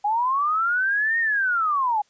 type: linear two-way sweep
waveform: sine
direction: up then down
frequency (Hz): 807 to 1864.7 to 807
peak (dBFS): -19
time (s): 0.04-2.02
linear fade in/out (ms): 10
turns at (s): 1.19
effects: white hiss -63 dBFS RMS until 2.09 s + resampled to 16000 Hz

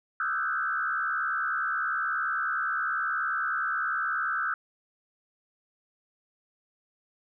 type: tone with frequency modulation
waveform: sine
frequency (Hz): 1419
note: F6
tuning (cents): +27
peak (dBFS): -26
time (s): 0.2-4.54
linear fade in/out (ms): 2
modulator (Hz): 70.5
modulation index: 2.4
effects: none

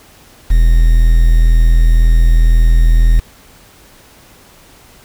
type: tone with quantisation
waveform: triangle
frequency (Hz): 40.98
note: E1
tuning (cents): -9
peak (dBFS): -3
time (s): 0.5-3.2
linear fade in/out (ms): 10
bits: 5
effects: pink hiss -43 dBFS RMS until 5.04 s

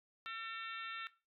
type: harmonic tone with a mistuned harmonic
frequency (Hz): 450.9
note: A4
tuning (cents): +42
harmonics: 3 / 4 / 5 / 6 / 7 / 8 / 9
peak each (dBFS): -45 / -50 / -53 / -51 / -57 / -53 / -59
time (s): 0.26-1.07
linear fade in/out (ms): 0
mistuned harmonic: 9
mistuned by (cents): -41
effects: noise-tail reverb RT60 0.3 s tail -17 dB re dry + AAC 64 kbps

